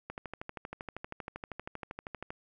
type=click train; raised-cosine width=0.5 ms; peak=-24 dBFS; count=29; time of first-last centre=0.1-2.305 s; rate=12.7 Hz; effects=none